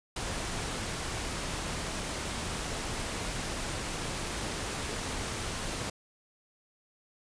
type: noise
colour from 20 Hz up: pink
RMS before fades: -35 dBFS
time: 0.16-5.9 s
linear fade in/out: 5 ms
effects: resampled to 22050 Hz